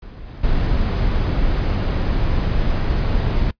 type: noise with level steps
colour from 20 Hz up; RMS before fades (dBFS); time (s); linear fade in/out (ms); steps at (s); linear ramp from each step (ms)
brown; -35 / -32 / -18; 0.02-3.51; 5; 0.26 / 0.43; 10
effects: noise-tail reverb RT60 0.1 s tail -22 dB re dry + resampled to 11025 Hz